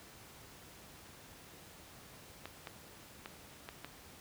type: clicks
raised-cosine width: 0.3 ms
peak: -27 dBFS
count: 5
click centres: 2.456 / 2.672 / 3.259 / 3.689 / 3.846 s
effects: pink hiss -55 dBFS RMS until 4.2 s + high-pass 60 Hz 12 dB/octave